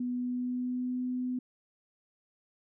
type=tone with pitch glide; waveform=sine; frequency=246.9 to 251.4 Hz; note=B3 to B3; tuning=0 to +31 cents; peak=-30 dBFS; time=0-1.39 s; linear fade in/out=5 ms; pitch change=+31 cents; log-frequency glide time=0.11-1.04 s; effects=none